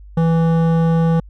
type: tone with hard clipping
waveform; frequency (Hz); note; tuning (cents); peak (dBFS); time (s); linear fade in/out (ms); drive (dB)
sine; 164.81; E3; 0; -14; 0.17-1.2; 5; 13
effects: added 50 Hz sine -36 dBFS peak until 1.29 s